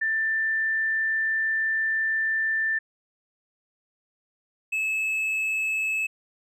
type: tone pair in turn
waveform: sine / triangle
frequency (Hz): 1777 / 2598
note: A6 / E7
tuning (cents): +17 / -26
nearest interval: perfect fifth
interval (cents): 657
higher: second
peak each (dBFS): -22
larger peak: neither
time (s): 0.01-2.79 / 4.72-6.07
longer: first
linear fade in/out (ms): 10
effects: resampled to 32000 Hz